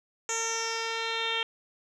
10% pulse tone with low-pass filter sweep, 454.3 Hz, A#4, 45 cents flat, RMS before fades -31 dBFS, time 0.29-1.43 s, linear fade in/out 2 ms, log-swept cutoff 6900 to 3300 Hz, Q 7, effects none

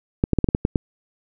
clicks, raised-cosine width 3 ms, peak -4 dBFS, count 8, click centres 0.239 / 0.333 / 0.387 / 0.443 / 0.488 / 0.549 / 0.651 / 0.758 s, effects none

